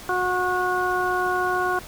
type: harmonic tone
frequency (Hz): 364.3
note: F#4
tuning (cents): -27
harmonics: 1 / 2 / 3 / 4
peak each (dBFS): -26 / -26 / -26 / -26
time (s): 0.09-1.79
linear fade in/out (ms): 2
effects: pink hiss -41 dBFS RMS until 1.87 s